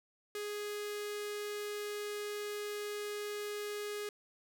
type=tone with notch filter; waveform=sawtooth; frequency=415.3 Hz; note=G#4; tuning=in tune; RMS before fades=-40 dBFS; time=0.35-4.09 s; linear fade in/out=2 ms; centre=870 Hz; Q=1.5; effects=none